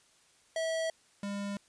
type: tone pair in turn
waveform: square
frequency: 649 / 201.2 Hz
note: E5 / G3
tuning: -27 / +45 cents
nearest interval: octave + minor sixth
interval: 2028 cents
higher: first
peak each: -31 / -35 dBFS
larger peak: first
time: 0.56-0.9 / 1.23-1.57 s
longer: neither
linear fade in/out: 2 ms
effects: white hiss -65 dBFS RMS until 1.68 s + resampled to 22050 Hz